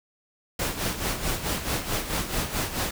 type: noise with tremolo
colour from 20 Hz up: pink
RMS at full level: -26 dBFS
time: 0.59-2.91 s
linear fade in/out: 5 ms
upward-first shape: sine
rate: 4.6 Hz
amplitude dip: 65%
effects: none